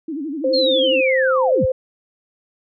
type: tone with vibrato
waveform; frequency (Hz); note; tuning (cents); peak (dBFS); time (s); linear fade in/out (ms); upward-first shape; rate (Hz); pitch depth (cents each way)
sine; 297.7; D4; +24; -23; 0.08-1.01; 5; sine; 12; 180
type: tone with pitch glide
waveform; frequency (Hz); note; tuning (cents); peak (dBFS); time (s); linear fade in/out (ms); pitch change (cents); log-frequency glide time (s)
sine; 523 to 519.1; C5 to C5; -1 to -14; -15; 0.44-1.72; 5; -13; 1.3-1.41
type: linear sweep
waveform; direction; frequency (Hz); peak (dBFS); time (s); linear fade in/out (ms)
sine; down; 4341 to 43.65; -18; 0.53-1.66; 10
effects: none